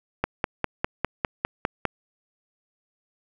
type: click train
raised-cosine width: 0.5 ms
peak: -7 dBFS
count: 9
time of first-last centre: 0.24-1.853 s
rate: 4.96 Hz
effects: 8-bit